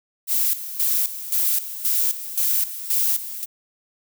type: noise with tremolo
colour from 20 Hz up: violet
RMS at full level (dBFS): -20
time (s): 0.27-3.46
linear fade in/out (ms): 50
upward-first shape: square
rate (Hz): 1.9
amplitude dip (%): 75
effects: none